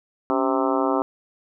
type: harmonic tone with a mistuned harmonic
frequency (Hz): 131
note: C3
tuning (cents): +2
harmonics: 2 / 3 / 4 / 5 / 6 / 7 / 8 / 9 / 10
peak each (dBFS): -24 / -26 / -27 / -28 / -29 / -29 / -30 / -31 / -31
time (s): 0.3-1.02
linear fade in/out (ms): 0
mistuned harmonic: 2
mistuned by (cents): +110
effects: none